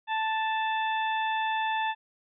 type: harmonic tone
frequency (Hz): 880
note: A5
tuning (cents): 0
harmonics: 1 / 2 / 3 / 4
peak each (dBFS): -27 / -33 / -37 / -39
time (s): 0.07-1.95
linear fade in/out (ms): 50
effects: none